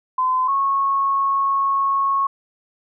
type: tone pair in turn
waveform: sine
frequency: 1025 / 1098.3 Hz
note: C6 / C#6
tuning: -36 / -16 cents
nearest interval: minor second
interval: 120 cents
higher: second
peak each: -16 dBFS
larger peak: neither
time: 0.18-0.48 / 0.48-2.27 s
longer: second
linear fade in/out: 5 ms
effects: none